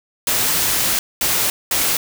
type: noise bursts at uneven times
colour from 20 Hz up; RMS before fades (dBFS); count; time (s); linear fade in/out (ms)
white; -18; 3; 0.27-0.99 / 1.21-1.5 / 1.71-1.97; 2
effects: none